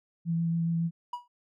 sine tone with vibrato, 166.9 Hz, E3, 22 cents sharp, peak -25 dBFS, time 0.25-0.91 s, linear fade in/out 50 ms, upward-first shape sine, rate 7.2 Hz, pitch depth 12 cents each way
triangle tone with exponential decay, 971 Hz, B5, 30 cents flat, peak -27 dBFS, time 1.13-1.28 s, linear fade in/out 5 ms, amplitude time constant 31 ms
effects none

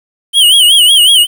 square tone with vibrato, 3078 Hz, G7, 32 cents flat, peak -4 dBFS, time 0.33-1.27 s, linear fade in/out 50 ms, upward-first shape sine, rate 5.4 Hz, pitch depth 130 cents each way, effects 7-bit

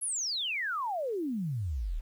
sine exponential sweep, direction down, 11350 to 32.7 Hz, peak -30 dBFS, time 0.01-2.01 s, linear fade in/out 20 ms, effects 10-bit

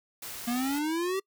white noise, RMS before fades -40 dBFS, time 0.22-0.79 s, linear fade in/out 5 ms
square exponential sweep, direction up, 234.3 to 392.9 Hz, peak -28 dBFS, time 0.47-1.2 s, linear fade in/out 10 ms
effects noise-tail reverb RT60 0.1 s tail -26 dB re dry

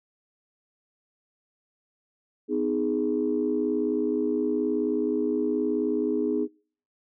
sine chord, G# minor, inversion first, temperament equal with one note detuned, 252.1 / 311.1 / 415.3 Hz, B3 / D#4 / G#4, +36 / 0 / 0 cents, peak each -28 / -27 / -26 dBFS, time 2.48-6.48 s, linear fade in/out 50 ms, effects noise-tail reverb RT60 0.5 s tail -26 dB re dry + tanh soft clip ceiling -14 dBFS

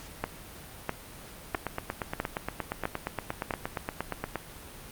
two click trains, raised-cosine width 0.5 ms, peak -13 / -15 dBFS, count 6 / 25, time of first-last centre 0.24-3.508 / 1.55-4.357 s, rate 1.53 / 8.55 Hz, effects pink hiss -46 dBFS RMS until 4.91 s + Opus 48 kbps

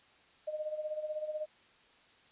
sine tone with tremolo, 613 Hz, D#5, 26 cents flat, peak -32 dBFS, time 0.47-1.46 s, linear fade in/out 10 ms, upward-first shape sine, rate 16 Hz, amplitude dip 70%, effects white hiss -63 dBFS RMS until 2.31 s + resampled to 8000 Hz

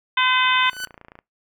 harmonic tone, 510 Hz, C5, 44 cents flat, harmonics 2 / 3 / 4 / 5 / 6 / 7, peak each -20 / -22 / -23 / -24 / -25 / -25 dBFS, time 0.17-0.7 s, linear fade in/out 5 ms
click train, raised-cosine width 0.5 ms, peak -27 dBFS, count 22, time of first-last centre 0.45-1.189 s, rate 28.4 Hz
sawtooth tone with exponential growth, 1500 Hz, F#6, 23 cents sharp, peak -20 dBFS, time 0.54-0.85 s, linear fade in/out 1 ms, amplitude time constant 66 ms
effects noise-tail reverb RT60 0.2 s tail -24 dB re dry

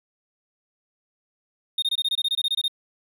triangle tone bursts, 3687 Hz, A#7, 20 cents flat, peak -19 dBFS, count 14, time 1.78-2.681 s, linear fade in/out 5 ms, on 43 ms, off 23 ms, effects none

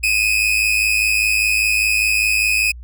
40% pulse tone pair together, 2476 / 2581 Hz, D#7 / E7, -9 / -37 cents, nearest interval minor second, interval 72 cents, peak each -16 / -17 dBFS, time 0.03-2.72 s, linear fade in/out 10 ms, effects added 60 Hz sine -32 dBFS peak until 2.83 s

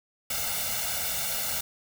white noise with comb filter, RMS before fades -30 dBFS, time 0.3-1.61 s, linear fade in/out 5 ms, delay 1.4 ms, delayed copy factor +1, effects none

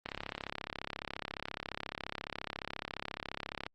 click train, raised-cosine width 0.3 ms, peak -21 dBFS, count 125, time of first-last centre 0.06-3.665 s, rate 34.4 Hz, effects Opus 24 kbps

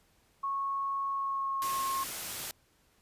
sine tone with pitch glide, 1100 to 1078 Hz, C#6 to C#6, -14 to -49 cents, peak -30 dBFS, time 0.43-2.04 s, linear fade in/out 10 ms, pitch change -35 cents, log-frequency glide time 1.1-1.91 s
white noise, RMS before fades -38 dBFS, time 1.62-2.51 s, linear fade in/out 0 ms
effects pink hiss -68 dBFS RMS until 3.01 s + resampled to 32000 Hz

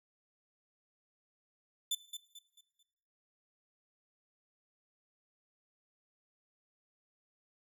sawtooth tone with echo, 3520 Hz, A7, in tune, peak -28 dBFS, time 1.91-1.95 s, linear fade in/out 5 ms, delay 220 ms, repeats 4, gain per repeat -9 dB, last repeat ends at 2.83 s, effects noise-tail reverb RT60 1.0 s tail -18 dB re dry

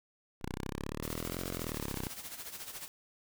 5% pulse exponential two-way sweep, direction up then down, 30.22 to 45.53 to 30.22 Hz, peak -26 dBFS, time 0.41-2.08 s, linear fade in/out 10 ms, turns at 1.47 s
white noise with tremolo, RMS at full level -42 dBFS, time 1.03-2.88 s, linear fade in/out 0 ms, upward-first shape sine, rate 14 Hz, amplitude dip 65%
effects none

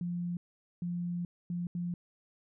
sine tone bursts at uneven times, 174.61 Hz, F3, in tune, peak -32 dBFS, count 4, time 0.01-0.37 / 0.82-1.25 / 1.5-1.67 / 1.75-1.94 s, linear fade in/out 2 ms, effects none

